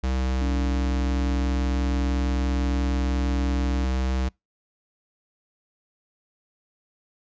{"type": "tone", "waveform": "square", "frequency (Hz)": 64.5, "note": "C2", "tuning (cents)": -24, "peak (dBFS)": -23, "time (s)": [0.03, 4.29], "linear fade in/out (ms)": 10}
{"type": "tone with tremolo", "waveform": "sine", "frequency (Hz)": 282.4, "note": "C#4", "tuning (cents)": 32, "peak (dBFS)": -28, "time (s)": [0.41, 3.85], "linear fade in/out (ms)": 10, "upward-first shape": "triangle", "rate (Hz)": 1.4, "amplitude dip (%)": 25}
{"effects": ["noise-tail reverb RT60 0.2 s tail -26 dB re dry", "resampled to 16000 Hz"]}